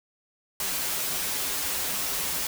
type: noise with comb filter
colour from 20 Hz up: white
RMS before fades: -29 dBFS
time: 0.6-2.47 s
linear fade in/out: 2 ms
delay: 8.8 ms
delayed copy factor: -0.7
effects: none